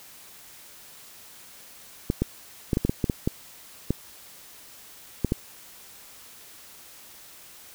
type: clicks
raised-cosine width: 3 ms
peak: -9 dBFS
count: 12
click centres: 2.101 / 2.22 / 2.732 / 2.771 / 2.85 / 2.895 / 3.042 / 3.098 / 3.275 / 3.906 / 5.247 / 5.321 s
effects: white hiss -48 dBFS RMS until 7.74 s